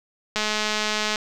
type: click train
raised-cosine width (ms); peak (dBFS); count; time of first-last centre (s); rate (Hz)
0.2; -7; 171; 0.36-1.158; 213
effects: none